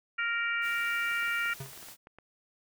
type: harmonic tone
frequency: 466.2 Hz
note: A#4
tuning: in tune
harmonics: 3 / 4 / 5 / 6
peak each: -31 / -34 / -34 / -40 dBFS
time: 0.18-1.54 s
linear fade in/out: 10 ms
type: noise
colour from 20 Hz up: white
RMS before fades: -48 dBFS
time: 0.61-1.97 s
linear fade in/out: 50 ms
type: clicks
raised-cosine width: 0.5 ms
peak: -35 dBFS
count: 12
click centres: 1.115 / 1.229 / 1.278 / 1.458 / 1.5 / 1.66 / 1.732 / 1.776 / 1.828 / 1.886 / 2.071 / 2.186 s
type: tone with exponential decay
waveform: square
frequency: 135.1 Hz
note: C#3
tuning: 44 cents flat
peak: -36 dBFS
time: 1.6-1.78 s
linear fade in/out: 5 ms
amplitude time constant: 38 ms
effects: none